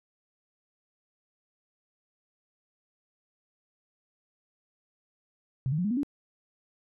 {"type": "tone with pitch steps", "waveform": "sine", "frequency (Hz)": [130.81, 152.89, 178.69, 208.9, 244.1, 285.3], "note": ["C3", "D#3", "F3", "G#3", "B3", "C#4"], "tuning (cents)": [0, -30, 40, 10, -20, 50], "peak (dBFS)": -25, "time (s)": [5.66, 6.032], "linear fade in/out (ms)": 0, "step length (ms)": 62, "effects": []}